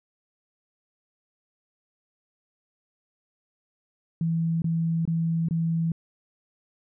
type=tone bursts; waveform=sine; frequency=164.81 Hz; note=E3; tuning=in tune; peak=-22 dBFS; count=4; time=4.21-5.919 s; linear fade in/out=2 ms; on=410 ms; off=23 ms; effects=none